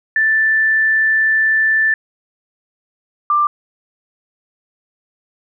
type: tone pair in turn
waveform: sine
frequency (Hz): 1764 / 1184.8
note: A6 / D6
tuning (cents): +4 / +15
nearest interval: perfect fifth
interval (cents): 689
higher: first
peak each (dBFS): -11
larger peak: neither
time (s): 0.16-1.94 / 3.3-3.47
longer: first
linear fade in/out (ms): 2
effects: none